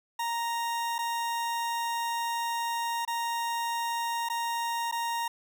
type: tone with dropouts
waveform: 40% pulse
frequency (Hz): 932.3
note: A#5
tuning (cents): 0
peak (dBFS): -28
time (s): 0.19-5.28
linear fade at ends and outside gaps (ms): 5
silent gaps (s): 0.983-0.988 / 3.051-3.076 / 4.288-4.298 / 4.914-4.923
effects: none